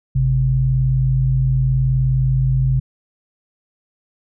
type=tone pair together; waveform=sine; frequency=52.11 / 131.3 Hz; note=G#1 / C3; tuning=+7 / +6 cents; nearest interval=octave + major third; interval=1599 cents; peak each=-20 / -14 dBFS; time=0.15-2.8 s; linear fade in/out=10 ms; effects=none